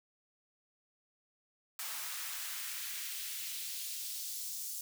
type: noise with high-pass filter sweep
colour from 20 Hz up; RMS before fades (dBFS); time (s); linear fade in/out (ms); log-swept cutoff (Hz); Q
white; -41; 1.79-4.81; 2; 930 to 6400; 1.1
effects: none